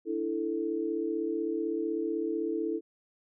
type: chord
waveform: sine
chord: D suspended second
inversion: none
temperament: equal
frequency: 293.7 / 329.6 / 440 Hz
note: D4 / E4 / A4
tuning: 0 / 0 / 0 cents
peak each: -37 / -31 / -33 dBFS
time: 0.05-2.81 s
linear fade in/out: 50 ms
effects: none